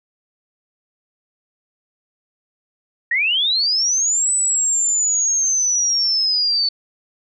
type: linear two-way sweep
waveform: sine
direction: up then down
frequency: 1828 to 8020 to 4469 Hz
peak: -15 dBFS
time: 3.11-6.69 s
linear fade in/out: 5 ms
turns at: 4.32 s
effects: none